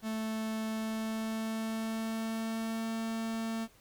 45% pulse tone with pitch glide, 220 to 225 Hz, A3 to A3, 0 to +39 cents, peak -33 dBFS, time 0.02-3.68 s, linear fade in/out 50 ms, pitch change +39 cents, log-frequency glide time 0.67-2.87 s, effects pink hiss -62 dBFS RMS until 3.8 s

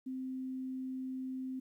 sine tone, 260 Hz, C4, 11 cents flat, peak -37 dBFS, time 0.06-1.6 s, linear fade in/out 10 ms, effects 12-bit

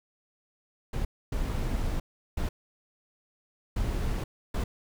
brown noise bursts at uneven times, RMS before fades -29 dBFS, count 5, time 0.93-1.05 / 1.32-2 / 2.37-2.49 / 3.76-4.24 / 4.54-4.64 s, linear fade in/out 5 ms, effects none

